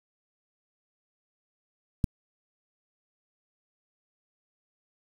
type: click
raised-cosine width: 5 ms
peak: -11 dBFS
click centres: 2.042 s
effects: 7-bit